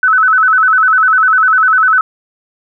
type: tone with vibrato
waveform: sine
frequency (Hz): 1396.9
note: F6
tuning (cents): 0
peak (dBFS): -6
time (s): 0.03-2.01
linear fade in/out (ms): 2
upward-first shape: square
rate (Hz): 10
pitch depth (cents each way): 130
effects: none